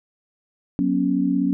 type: chord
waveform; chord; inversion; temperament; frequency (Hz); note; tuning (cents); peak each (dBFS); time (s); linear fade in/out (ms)
sine; F# suspended fourth; none; equal with one note detuned; 185 / 240.7 / 277.2; F#3 / B3 / C#4; 0 / -44 / 0; -23 / -24 / -20; 0.79-1.53; 0
effects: none